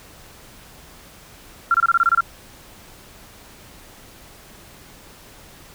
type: tone bursts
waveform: sine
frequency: 1372 Hz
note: F6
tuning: 31 cents flat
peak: -12 dBFS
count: 9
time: 1.71-2.207 s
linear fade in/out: 2 ms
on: 33 ms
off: 25 ms
effects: pink hiss -45 dBFS RMS until 5.74 s